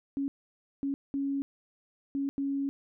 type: tone bursts at uneven times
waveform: sine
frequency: 277.2 Hz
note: C#4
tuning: in tune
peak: -28 dBFS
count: 5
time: 0.17-0.28 / 0.83-0.94 / 1.14-1.42 / 2.15-2.29 / 2.38-2.69 s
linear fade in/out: 0 ms
effects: none